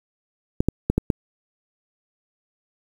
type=clicks; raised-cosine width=3 ms; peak=-5 dBFS; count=5; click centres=0.605 / 0.686 / 0.9 / 0.98 / 1.102 s; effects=7-bit